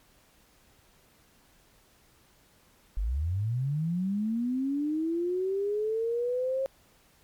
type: linear sweep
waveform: sine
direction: up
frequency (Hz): 43.65 to 540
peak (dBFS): -26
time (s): 2.97-6.66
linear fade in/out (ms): 0
effects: pink hiss -62 dBFS RMS until 7.23 s + MP3 96 kbps